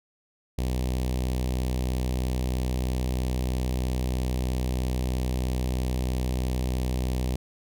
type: tone with notch filter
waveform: sawtooth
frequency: 63.1 Hz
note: B1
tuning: 38 cents sharp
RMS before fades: -27 dBFS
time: 0.58-7.36 s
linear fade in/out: 5 ms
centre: 1400 Hz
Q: 0.79
effects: none